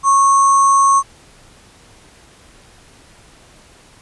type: tone with sample-and-hold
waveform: sine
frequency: 1099 Hz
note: C#6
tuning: 15 cents flat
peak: -8 dBFS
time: 0.03-1.03 s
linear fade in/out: 50 ms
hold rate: 7350 Hz
effects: pink hiss -46 dBFS RMS until 4.01 s + resampled to 24000 Hz